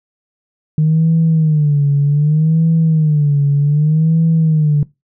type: tone with vibrato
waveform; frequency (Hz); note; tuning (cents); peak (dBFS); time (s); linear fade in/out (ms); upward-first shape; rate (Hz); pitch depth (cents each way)
sine; 152.5; D#3; -34; -8; 0.78-4.83; 2; sine; 0.65; 120
effects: noise-tail reverb RT60 0.2 s tail -21 dB re dry + tanh soft clip ceiling -5 dBFS